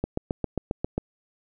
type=click train; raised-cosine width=2 ms; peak=-12 dBFS; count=8; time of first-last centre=0.04-0.98 s; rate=7.45 Hz; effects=none